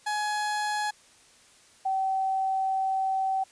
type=tone pair in turn; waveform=30% pulse / sine; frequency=841 / 767 Hz; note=G#5 / G5; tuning=+22 / -38 cents; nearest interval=major second; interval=160 cents; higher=first; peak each=-24 dBFS; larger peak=neither; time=0.06-0.91 / 1.85-3.44 s; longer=second; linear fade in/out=10 ms; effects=white hiss -57 dBFS RMS until 3.51 s + resampled to 22050 Hz